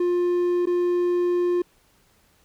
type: tone with dropouts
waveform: triangle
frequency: 353.1 Hz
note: F4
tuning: 19 cents sharp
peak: -17 dBFS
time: 0-1.62 s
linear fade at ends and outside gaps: 5 ms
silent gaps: 0.657-0.67 s
effects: pink hiss -61 dBFS RMS until 2.44 s